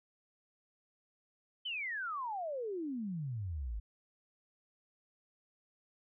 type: exponential sweep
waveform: sine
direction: down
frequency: 3121 to 49 Hz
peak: -36 dBFS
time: 1.65-3.8 s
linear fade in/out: 10 ms
effects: none